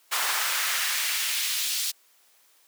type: noise with high-pass filter sweep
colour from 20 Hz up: pink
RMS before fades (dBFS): -27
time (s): 0.11-1.92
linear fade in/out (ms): 20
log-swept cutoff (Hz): 1000 to 4100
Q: 1.1
effects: white hiss -61 dBFS RMS until 2.67 s + high-pass 400 Hz 12 dB/octave